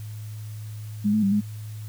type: tone with pitch steps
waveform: sine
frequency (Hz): 206.8 / 215.2 / 197 / 207.8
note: G#3 / A3 / G3 / G#3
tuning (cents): -7 / -38 / +9 / +1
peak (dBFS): -18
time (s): 1.04-1.412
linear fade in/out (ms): 20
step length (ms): 93
effects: added 107 Hz sine -33 dBFS peak until 1.88 s + white hiss -51 dBFS RMS until 1.88 s